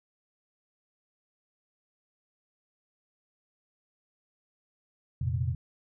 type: chord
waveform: sine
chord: F suspended fourth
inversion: none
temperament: equal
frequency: 87.31 / 116.54 / 130.81 Hz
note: F2 / Bb2 / C3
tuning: 0 / 0 / 0 cents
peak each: -31 dBFS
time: 5.21-5.55 s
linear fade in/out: 5 ms
effects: none